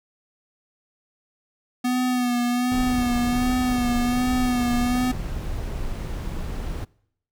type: tone with vibrato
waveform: square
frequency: 246.9 Hz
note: B3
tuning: in tune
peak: -21 dBFS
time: 1.84-5.12 s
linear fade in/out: 10 ms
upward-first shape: sine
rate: 1.3 Hz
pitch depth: 37 cents each way
type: noise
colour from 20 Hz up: brown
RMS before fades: -29 dBFS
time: 2.71-6.85 s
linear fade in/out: 10 ms
effects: noise-tail reverb RT60 0.7 s tail -24 dB re dry